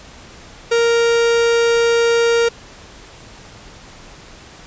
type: tone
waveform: 45% pulse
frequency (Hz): 466.2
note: A#4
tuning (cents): 0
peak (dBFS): -12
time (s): 0.71-2.49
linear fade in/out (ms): 10
effects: pink hiss -40 dBFS RMS until 4.66 s + resampled to 16000 Hz